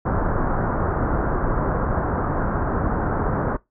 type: low-pass noise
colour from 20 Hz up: pink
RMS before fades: -22 dBFS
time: 0.05-3.57 s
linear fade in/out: 10 ms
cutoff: 1500 Hz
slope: 48 dB/octave
effects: noise-tail reverb RT60 0.2 s tail -22 dB re dry